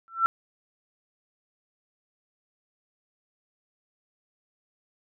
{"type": "tone with exponential growth", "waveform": "sine", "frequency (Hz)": 1345, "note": "E6", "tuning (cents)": 34, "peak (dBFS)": -14, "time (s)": [0.08, 0.26], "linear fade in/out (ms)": 0, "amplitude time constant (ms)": 39, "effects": []}